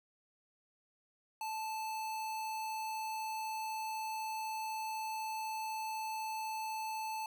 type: tone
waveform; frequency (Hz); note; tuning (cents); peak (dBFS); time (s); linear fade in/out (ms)
square; 876; A5; -8; -38; 1.41-7.26; 2
effects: none